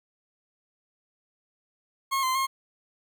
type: tone with pitch steps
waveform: 40% pulse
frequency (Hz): 1083 / 1037 / 1073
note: C#6 / C6 / C6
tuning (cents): -41 / -16 / +43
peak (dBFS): -23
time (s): 2.11-2.47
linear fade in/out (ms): 20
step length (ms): 120
effects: 10-bit